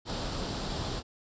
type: noise with comb filter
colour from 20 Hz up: pink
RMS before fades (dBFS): -34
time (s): 0.05-1.03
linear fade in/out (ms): 50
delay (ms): 0.23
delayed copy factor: +0.55
effects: resampled to 16000 Hz